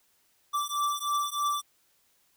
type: beating tone pair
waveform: square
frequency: 1166 / 1169.2 Hz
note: D6 / D6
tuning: -13 / -8 cents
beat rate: 3.2 Hz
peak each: -31 dBFS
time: 0.53-1.62 s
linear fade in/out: 20 ms
effects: white hiss -68 dBFS RMS until 2.36 s